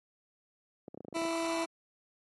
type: clicks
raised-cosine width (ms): 2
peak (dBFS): -29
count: 10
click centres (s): 0.881 / 0.945 / 0.975 / 1.006 / 1.048 / 1.083 / 1.127 / 1.165 / 1.217 / 1.252
type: tone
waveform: 20% pulse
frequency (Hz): 331.2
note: E4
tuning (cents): +8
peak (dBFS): -26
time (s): 1.14-1.66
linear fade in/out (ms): 20
effects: high-pass 200 Hz 12 dB/octave + AAC 32 kbps